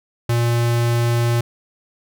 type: tone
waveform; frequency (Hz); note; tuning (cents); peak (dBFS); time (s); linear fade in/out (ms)
square; 118.3; A#2; +26; -16; 0.29-1.41; 5
effects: none